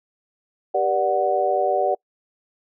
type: chord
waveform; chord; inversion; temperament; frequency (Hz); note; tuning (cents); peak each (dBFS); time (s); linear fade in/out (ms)
sine; G major seventh; none; equal with one note detuned; 392 / 481.2 / 587.3 / 740; G4 / B4 / D5 / F#5; 0 / -45 / 0 / 0; -25 / -26 / -22 / -21; 0.74-1.95; 10
effects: noise-tail reverb RT60 0.1 s tail -26 dB re dry